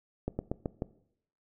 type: slowing click train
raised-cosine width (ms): 2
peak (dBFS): -18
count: 5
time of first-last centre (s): 0.28-0.821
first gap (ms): 110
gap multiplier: 1.14
effects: noise-tail reverb RT60 0.7 s tail -19 dB re dry